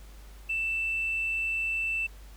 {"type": "tone with tanh clipping", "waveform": "triangle", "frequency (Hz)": 2660, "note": "E7", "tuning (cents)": 15, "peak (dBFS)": -27, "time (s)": [0.49, 2.07], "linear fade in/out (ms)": 10, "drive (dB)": 4, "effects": ["added 50 Hz sine -45 dBFS peak until 2.36 s", "pink hiss -56 dBFS RMS until 2.36 s"]}